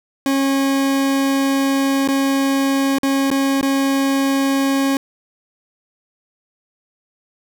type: tone with dropouts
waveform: 40% pulse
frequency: 273 Hz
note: C#4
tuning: 26 cents flat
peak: -14 dBFS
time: 0.26-4.97 s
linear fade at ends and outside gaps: 1 ms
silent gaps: 2.076-2.086 / 2.985-3.032 / 3.303-3.313 / 3.612-3.628 s
effects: none